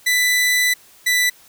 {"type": "tone pair in turn", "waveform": "sawtooth", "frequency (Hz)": [1989, 1980.7], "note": ["B6", "B6"], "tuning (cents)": [12, 5], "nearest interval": "unison", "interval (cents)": 7, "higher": "first", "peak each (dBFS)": -11, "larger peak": "neither", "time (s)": [[0.06, 0.74], [1.06, 1.3]], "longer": "first", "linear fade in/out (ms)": 10, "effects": ["white hiss -49 dBFS RMS until 1.48 s"]}